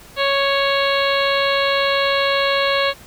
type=harmonic tone with a mistuned harmonic; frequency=554.4 Hz; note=C#5; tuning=in tune; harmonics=1 / 2 / 3 / 4 / 5 / 6 / 7 / 8; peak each=-19 / -22 / -24 / -25 / -26 / -27 / -27 / -28 dBFS; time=0.16-2.94 s; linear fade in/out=50 ms; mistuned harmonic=8; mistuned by=-57 cents; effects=pink hiss -43 dBFS RMS until 3.06 s